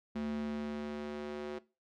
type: tone with high-pass filter sweep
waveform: square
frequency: 73.9 Hz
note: D2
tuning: 11 cents sharp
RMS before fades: -39 dBFS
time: 0.15-1.59 s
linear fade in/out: 10 ms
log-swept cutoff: 210 to 350 Hz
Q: 2.8
effects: noise-tail reverb RT60 0.3 s tail -20 dB re dry + low-pass 4000 Hz 12 dB/octave